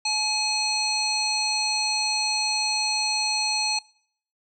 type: harmonic tone with a mistuned harmonic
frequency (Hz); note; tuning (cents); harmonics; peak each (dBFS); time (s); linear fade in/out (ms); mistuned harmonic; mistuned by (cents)
854; G#5; +48; 1 / 3 / 5 / 7 / 9 / 10; -30 / -29 / -25 / -31 / -36 / -40; 0.05-3.79; 5; 3; -18
effects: noise-tail reverb RT60 0.6 s tail -24 dB re dry